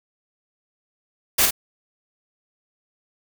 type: noise with echo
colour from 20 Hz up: white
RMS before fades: -17 dBFS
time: 1.38-1.46 s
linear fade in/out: 10 ms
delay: 49 ms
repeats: 1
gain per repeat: -4 dB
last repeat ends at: 1.509 s
effects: none